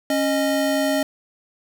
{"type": "tone pair together", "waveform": "square", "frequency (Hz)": [275.4, 618.7], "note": ["C#4", "D#5"], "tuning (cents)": [-11, -10], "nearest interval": "octave + major second", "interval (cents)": 1401, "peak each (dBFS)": -22, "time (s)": [0.1, 1.03], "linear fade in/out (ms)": 2, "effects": []}